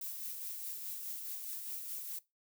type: noise with tremolo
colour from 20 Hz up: violet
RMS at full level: -41 dBFS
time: 0.01-2.19 s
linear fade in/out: 5 ms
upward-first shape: sine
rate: 4.8 Hz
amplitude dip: 35%
effects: noise-tail reverb RT60 0.2 s tail -19 dB re dry